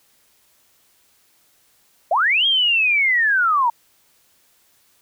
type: linear two-way sweep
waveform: sine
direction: up then down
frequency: 590 to 3271 to 905 Hz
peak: -14 dBFS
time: 2.11-3.7 s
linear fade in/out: 5 ms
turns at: 2.46 s
effects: white hiss -59 dBFS RMS until 5.01 s